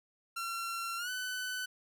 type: tone with pitch glide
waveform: sawtooth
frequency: 1363 to 1503.6 Hz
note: F6 to F#6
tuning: -43 to +27 cents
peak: -32 dBFS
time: 0.36-1.66 s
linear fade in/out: 10 ms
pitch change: +170 cents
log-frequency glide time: 0.97-1.1 s
effects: none